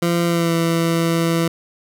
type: tone with pitch glide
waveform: 20% pulse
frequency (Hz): 171.1 to 166.52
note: F3 to E3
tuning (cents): -35 to +18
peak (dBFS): -11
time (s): 0.02-1.48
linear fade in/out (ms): 5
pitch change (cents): -47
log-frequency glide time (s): 0.26-0.54
effects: none